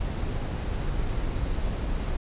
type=noise; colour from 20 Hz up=brown; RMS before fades=-28 dBFS; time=0-2.17 s; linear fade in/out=10 ms; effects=resampled to 8000 Hz